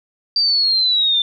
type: linear sweep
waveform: sine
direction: down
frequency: 4699 to 3543 Hz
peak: -13 dBFS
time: 0.36-1.22 s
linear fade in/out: 2 ms
effects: none